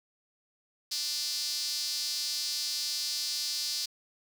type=tone with high-pass filter; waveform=sawtooth; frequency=296.4 Hz; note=D4; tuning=16 cents sharp; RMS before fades=-33 dBFS; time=0.91-3.86 s; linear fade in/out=10 ms; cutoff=4700 Hz; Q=4.4; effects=none